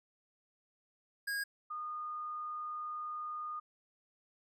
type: tone pair in turn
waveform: square / sine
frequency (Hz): 1636 / 1224.8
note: G#6 / D#6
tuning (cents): -26 / -28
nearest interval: perfect fourth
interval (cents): 502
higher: first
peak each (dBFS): -35 / -38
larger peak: first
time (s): 1.27-1.44 / 1.7-3.6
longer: second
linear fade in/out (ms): 10
effects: none